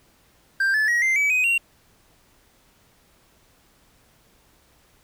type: tone with pitch steps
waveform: triangle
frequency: 1580 / 1733 / 1900.8 / 2085 / 2287 / 2508 / 2751 Hz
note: G6 / A6 / A#6 / C7 / D7 / D#7 / F7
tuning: +13 / -27 / +33 / -7 / -47 / +13 / -27 cents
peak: -16 dBFS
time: 0.6-1.58 s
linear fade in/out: 5 ms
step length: 140 ms
effects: pink hiss -59 dBFS RMS until 5.03 s